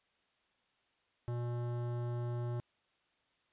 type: tone with hard clipping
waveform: sine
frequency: 120.3 Hz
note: B2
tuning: 45 cents flat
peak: -37 dBFS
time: 1.28-2.6 s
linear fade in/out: 0 ms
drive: 16 dB
effects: white hiss -75 dBFS RMS until 3.52 s + resampled to 8000 Hz